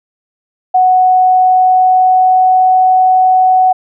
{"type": "tone with pitch glide", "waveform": "sine", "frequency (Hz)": [740, 744.7], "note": ["F#5", "F#5"], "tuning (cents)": [0, 11], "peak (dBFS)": -5, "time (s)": [0.74, 3.73], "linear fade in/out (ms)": 10, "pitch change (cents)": 11, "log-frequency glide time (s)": [0.94, 2.85], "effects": []}